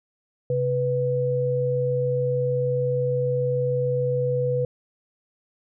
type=tone pair together; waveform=sine; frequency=133.08 / 494.1 Hz; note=C3 / B4; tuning=+30 / +1 cents; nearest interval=octave + major seventh; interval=2271 cents; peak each=-25 / -22 dBFS; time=0.5-4.65 s; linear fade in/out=2 ms; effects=none